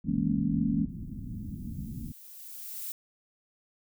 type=low-pass noise; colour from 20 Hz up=white; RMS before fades=-38 dBFS; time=0.04-2.12 s; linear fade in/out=5 ms; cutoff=250 Hz; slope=48 dB/octave
type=chord; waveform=sine; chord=A# half-diminished seventh; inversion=second; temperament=equal with one note detuned; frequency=163.3 / 207.7 / 233.1 / 277.2 Hz; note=E3 / G#3 / A#3 / C#4; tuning=-16 / 0 / 0 / 0 cents; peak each=-31 / -30 / -30 / -32 dBFS; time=0.07-0.86 s; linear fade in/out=10 ms
type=noise with exponential growth; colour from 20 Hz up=violet; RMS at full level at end=-36 dBFS; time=0.89-2.92 s; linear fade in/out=0 ms; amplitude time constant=440 ms
effects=none